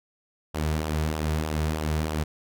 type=tone with flanger; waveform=sawtooth; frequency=77.5 Hz; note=D#2; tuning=6 cents flat; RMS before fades=-27 dBFS; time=0.54-2.24 s; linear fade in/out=10 ms; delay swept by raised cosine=0.45 to 3.85 ms; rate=3.2 Hz; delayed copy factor=-0.5; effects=none